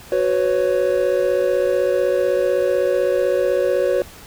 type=chord; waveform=triangle; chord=F# suspended fourth; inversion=none; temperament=equal with one note detuned; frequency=370 / 498.5 / 554.4 Hz; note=F#4 / B4 / C#5; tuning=0 / +16 / 0 cents; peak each=-19 / -18 / -17 dBFS; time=0.12-4.02 s; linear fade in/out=2 ms; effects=pink hiss -41 dBFS RMS until 4.26 s